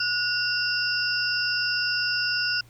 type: tone cluster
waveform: sine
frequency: 1457 / 2765 / 4819 / 5300 Hz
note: F#6 / F7 / D8 / E8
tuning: -27 / -18 / +44 / +9 cents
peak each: -26 / -32 / -29 / -29 dBFS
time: 0-2.61 s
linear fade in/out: 5 ms
effects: added 118 Hz sine -50 dBFS peak until 2.69 s + pink hiss -58 dBFS RMS until 2.69 s